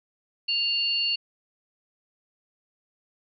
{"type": "tone pair together", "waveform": "sine", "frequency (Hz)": [2794, 4424], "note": ["F7", "C#8"], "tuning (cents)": [0, -4], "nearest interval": "minor sixth", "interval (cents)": 796, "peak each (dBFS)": [-25, -26], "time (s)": [0.48, 1.16], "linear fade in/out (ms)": 10, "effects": []}